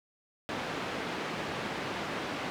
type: band-pass noise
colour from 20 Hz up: pink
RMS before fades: -36 dBFS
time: 0.49-2.5 s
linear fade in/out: 0 ms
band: 190 to 3000 Hz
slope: 12 dB/octave
effects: none